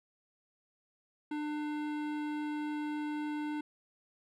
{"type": "tone with hard clipping", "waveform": "sine", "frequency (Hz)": 299.4, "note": "D4", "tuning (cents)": 33, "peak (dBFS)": -36, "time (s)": [1.31, 3.61], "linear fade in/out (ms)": 5, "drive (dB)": 16, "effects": []}